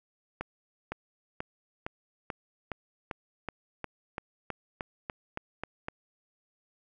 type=accelerating click train; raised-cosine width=0.5 ms; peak=-19 dBFS; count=16; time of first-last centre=0.41-5.884 s; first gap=510 ms; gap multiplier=0.95; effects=none